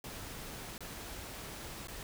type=noise with dropouts; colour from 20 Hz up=pink; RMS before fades=-45 dBFS; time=0.04-2.03 s; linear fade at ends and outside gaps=1 ms; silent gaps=0.78-0.806 / 1.872-1.883 s; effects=none